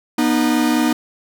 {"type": "tone pair together", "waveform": "45% pulse", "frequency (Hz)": [242.8, 307.3], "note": ["B3", "D#4"], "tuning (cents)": [-29, -21], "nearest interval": "major third", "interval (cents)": 408, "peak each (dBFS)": -17, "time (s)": [0.18, 0.93], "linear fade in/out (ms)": 5, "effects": []}